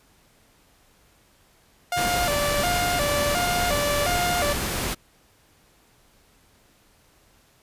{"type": "tone with vibrato", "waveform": "sawtooth", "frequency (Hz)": 642, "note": "E5", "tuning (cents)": -46, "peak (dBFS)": -19, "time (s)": [1.92, 4.53], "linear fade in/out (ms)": 2, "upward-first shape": "square", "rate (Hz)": 1.4, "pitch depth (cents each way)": 170}
{"type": "noise", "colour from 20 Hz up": "pink", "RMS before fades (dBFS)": -27, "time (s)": [1.96, 4.95], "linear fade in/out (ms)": 20}
{"effects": ["pink hiss -59 dBFS RMS until 7.62 s", "resampled to 32000 Hz"]}